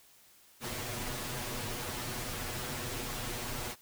pink noise with comb filter, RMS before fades -38 dBFS, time 0.6-3.76 s, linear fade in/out 50 ms, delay 8.2 ms, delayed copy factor +0.95, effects white hiss -61 dBFS RMS until 3.81 s

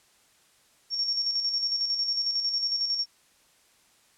sine tone with tremolo, 5510 Hz, F8, 24 cents flat, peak -23 dBFS, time 0.9-3.06 s, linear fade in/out 50 ms, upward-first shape square, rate 11 Hz, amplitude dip 45%, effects white hiss -62 dBFS RMS until 4.17 s + low-pass 10000 Hz 12 dB/octave

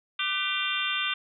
harmonic tone with a mistuned harmonic, 396 Hz, G4, 18 cents sharp, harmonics 3 / 4 / 5 / 6 / 7 / 8 / 9, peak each -34 / -34 / -38 / -34 / -32 / -34 / -32 dBFS, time 0.19-1.14 s, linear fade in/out 5 ms, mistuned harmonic 4, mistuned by -73 cents, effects none

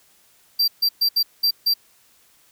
square tone bursts at uneven times, 4710 Hz, D8, 4 cents sharp, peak -16 dBFS, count 6, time 0.59-0.68 / 0.82-0.89 / 1.01-1.09 / 1.16-1.23 / 1.43-1.51 / 1.66-1.74 s, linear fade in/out 10 ms, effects white hiss -57 dBFS RMS until 2.51 s

